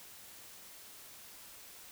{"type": "silence", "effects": ["white hiss -53 dBFS RMS until 1.91 s"]}